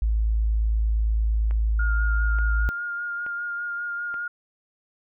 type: tone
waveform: sine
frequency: 54.4 Hz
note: A1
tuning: 19 cents flat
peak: -19 dBFS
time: 0.02-2.69 s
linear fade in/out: 0 ms
type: click train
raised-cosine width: 0.5 ms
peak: -26 dBFS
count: 4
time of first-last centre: 1.51-4.142 s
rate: 1.14 Hz
type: tone with vibrato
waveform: sine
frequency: 1414 Hz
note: F6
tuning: 21 cents sharp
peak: -27 dBFS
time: 1.79-4.28 s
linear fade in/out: 5 ms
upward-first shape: sine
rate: 5 Hz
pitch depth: 18 cents each way
effects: none